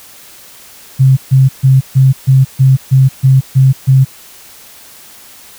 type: tone bursts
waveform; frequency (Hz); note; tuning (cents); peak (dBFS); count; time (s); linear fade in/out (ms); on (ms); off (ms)
sine; 132.8; C3; +26; -3; 10; 0.99-4.05; 20; 180; 140
effects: white hiss -37 dBFS RMS until 5.58 s